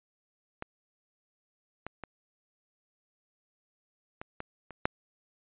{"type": "clicks", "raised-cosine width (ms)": 0.5, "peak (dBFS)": [-21, -22, -24, -24, -22, -29, -9], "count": 7, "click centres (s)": [0.624, 1.866, 2.037, 4.215, 4.404, 4.707, 4.855], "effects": ["resampled to 8000 Hz"]}